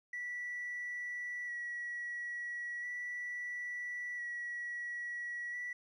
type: tone with vibrato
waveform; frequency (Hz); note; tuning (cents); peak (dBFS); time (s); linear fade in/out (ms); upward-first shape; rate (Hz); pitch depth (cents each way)
triangle; 1941; B6; -31; -35; 0.13-5.73; 5; square; 0.37; 13
effects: tanh soft clip ceiling -35 dBFS + resampled to 22050 Hz